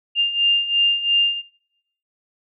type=beating tone pair; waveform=sine; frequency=2800 / 2802.9 Hz; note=F7 / F7; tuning=+4 / +6 cents; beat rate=2.9 Hz; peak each=-21 / -17 dBFS; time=0.15-1.42 s; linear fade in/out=50 ms; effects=noise-tail reverb RT60 0.8 s tail -22 dB re dry